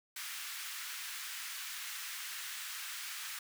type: high-pass noise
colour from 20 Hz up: pink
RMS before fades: -43 dBFS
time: 0.16-3.39 s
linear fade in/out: 5 ms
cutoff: 1400 Hz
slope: 24 dB/octave
effects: none